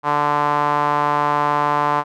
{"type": "tone with band-pass filter", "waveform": "sawtooth", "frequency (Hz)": 146.83, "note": "D3", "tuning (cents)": 0, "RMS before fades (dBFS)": -18, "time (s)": [0.03, 2.04], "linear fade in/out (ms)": 50, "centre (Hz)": 1000, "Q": 3.7, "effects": []}